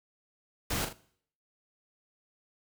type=noise with echo; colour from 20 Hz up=pink; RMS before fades=-32 dBFS; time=0.7-0.85 s; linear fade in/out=5 ms; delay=40 ms; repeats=2; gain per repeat=-7 dB; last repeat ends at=0.93 s; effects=noise-tail reverb RT60 0.6 s tail -20 dB re dry